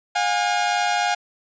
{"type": "tone pair together", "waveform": "sawtooth", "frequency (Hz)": [714, 817.4], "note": ["F5", "G#5"], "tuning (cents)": [38, -28], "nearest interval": "major second", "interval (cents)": 234, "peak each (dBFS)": -18, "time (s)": [0.15, 1.15], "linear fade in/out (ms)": 10, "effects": ["resampled to 16000 Hz"]}